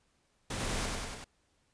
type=noise with echo; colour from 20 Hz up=pink; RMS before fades=-37 dBFS; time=0.5-0.86 s; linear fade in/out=5 ms; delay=96 ms; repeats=4; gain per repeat=-2 dB; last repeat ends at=1.244 s; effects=pink hiss -73 dBFS RMS until 1.73 s + resampled to 22050 Hz